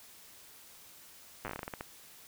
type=slowing click train; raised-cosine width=0.5 ms; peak=-23 dBFS; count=13; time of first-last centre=1.45-1.809 s; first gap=8 ms; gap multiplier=1.22; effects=white hiss -55 dBFS RMS until 2.27 s